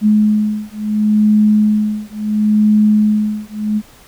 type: beating tone pair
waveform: sine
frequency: 211.8 / 212.52 Hz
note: G#3 / G#3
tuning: +34 / +40 cents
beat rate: 0.72 Hz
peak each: -13 dBFS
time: 0.01-3.82 s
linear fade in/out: 50 ms
effects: pink hiss -44 dBFS RMS until 4.07 s